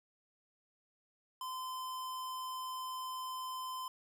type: tone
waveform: square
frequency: 1028 Hz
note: C6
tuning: 31 cents flat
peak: -40 dBFS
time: 1.41-3.88 s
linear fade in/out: 2 ms
effects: none